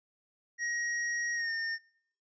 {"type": "tone with pitch glide", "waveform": "square", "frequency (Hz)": [1890, 1821.4], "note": ["A#6", "A#6"], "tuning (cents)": [23, -41], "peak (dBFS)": -32, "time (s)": [0.58, 1.79], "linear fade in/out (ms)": 50, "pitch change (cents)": -64, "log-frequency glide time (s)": [1.34, 1.51], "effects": ["noise-tail reverb RT60 0.6 s tail -20 dB re dry", "resampled to 16000 Hz"]}